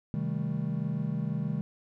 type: chord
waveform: triangle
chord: A half-diminished seventh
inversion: first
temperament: just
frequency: 132 / 158.4 / 198 / 220 Hz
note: C3 / Eb3 / G3 / A3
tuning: +16 / +31 / +18 / 0 cents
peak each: -33 / -30 / -33 / -35 dBFS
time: 0.14-1.61 s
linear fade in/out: 0 ms
effects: none